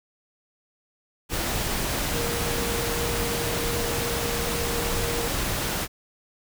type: tone in noise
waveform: sine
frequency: 470 Hz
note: A#4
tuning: 14 cents sharp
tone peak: -31 dBFS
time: 2.11-5.31 s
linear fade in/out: 50 ms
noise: pink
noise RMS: -27 dBFS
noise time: 1.29-5.88 s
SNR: -7 dB
effects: none